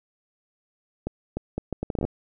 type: accelerating click train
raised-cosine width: 2 ms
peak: -14 dBFS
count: 12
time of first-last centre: 1.07-2.05 s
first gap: 300 ms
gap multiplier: 0.7
effects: none